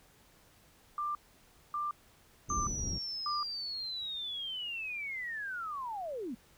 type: tone bursts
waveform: sine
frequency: 1187 Hz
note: D6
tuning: 18 cents sharp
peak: -32 dBFS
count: 4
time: 0.98-3.43 s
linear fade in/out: 2 ms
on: 170 ms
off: 590 ms
type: low-pass noise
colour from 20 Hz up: pink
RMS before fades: -38 dBFS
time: 2.48-2.99 s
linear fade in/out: 20 ms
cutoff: 250 Hz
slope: 12 dB/octave
type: linear sweep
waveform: sine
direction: down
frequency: 6290 to 207.7 Hz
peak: -36 dBFS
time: 2.49-6.35 s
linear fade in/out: 10 ms
effects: pink hiss -63 dBFS RMS until 6.57 s